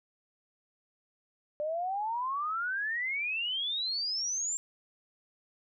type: exponential sweep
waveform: sine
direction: up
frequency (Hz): 587.3 to 7459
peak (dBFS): -30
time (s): 1.6-4.57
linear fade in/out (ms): 0
effects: none